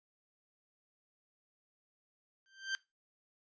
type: tone with exponential growth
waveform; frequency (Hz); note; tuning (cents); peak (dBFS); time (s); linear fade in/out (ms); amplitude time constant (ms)
sawtooth; 1568; G6; 0; -27; 2.46-2.75; 0; 61
effects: noise-tail reverb RT60 0.2 s tail -19 dB re dry + resampled to 16000 Hz